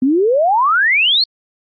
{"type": "exponential sweep", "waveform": "sine", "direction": "up", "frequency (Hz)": [246.9, 4435], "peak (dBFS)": -10, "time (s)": [0.02, 1.24], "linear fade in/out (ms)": 5, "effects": ["Opus 48 kbps"]}